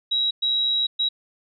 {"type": "tone bursts at uneven times", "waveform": "sine", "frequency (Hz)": 3858, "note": "B7", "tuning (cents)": -41, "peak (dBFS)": -19, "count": 3, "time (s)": [[0.11, 0.31], [0.42, 0.87], [0.99, 1.09]], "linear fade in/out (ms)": 10, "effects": []}